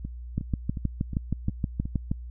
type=two click trains; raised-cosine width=5 ms; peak=-21 / -13 dBFS; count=6 / 12; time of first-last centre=0.05-1.855 / 0.38-2.115 s; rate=2.77 / 6.34 Hz; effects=added 60 Hz sine -36 dBFS peak until 2.3 s